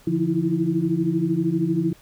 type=tone cluster; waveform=sine; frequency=144.2 / 171.6 / 321.3 / 334.1 Hz; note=D3 / F3 / E4 / E4; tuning=-31 / -30 / -44 / +23 cents; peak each=-29 / -23 / -24 / -25 dBFS; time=0.07-1.93 s; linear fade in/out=5 ms; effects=pink hiss -53 dBFS RMS until 2.01 s